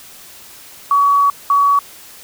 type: tone pair in turn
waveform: sine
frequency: 1131 / 1131 Hz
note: C#6 / C#6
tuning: +34 / +34 cents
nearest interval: unison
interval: 0 cents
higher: neither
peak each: -9 / -9 dBFS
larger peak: neither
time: 0.91-1.3 / 1.5-1.79 s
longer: first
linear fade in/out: 2 ms
effects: white hiss -39 dBFS RMS until 2.23 s